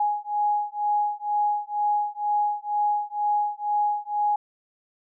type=beating tone pair; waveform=sine; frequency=830.6 / 832.7 Hz; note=G#5 / G#5; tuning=0 / +4 cents; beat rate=2.1 Hz; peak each=-25 dBFS; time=0-4.36 s; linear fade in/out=5 ms; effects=none